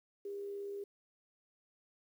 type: tone with amplitude modulation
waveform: sine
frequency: 402 Hz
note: G4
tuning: 44 cents sharp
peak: -38 dBFS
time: 0.25-0.84 s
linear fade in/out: 5 ms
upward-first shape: sine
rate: 76.7 Hz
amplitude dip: 30%
effects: 11-bit